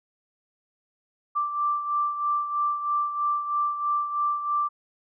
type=beating tone pair; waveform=sine; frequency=1174.7 / 1177.8 Hz; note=D6 / D6; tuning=0 / +5 cents; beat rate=3.1 Hz; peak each=-24 / -31 dBFS; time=1.35-4.69 s; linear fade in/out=20 ms; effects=none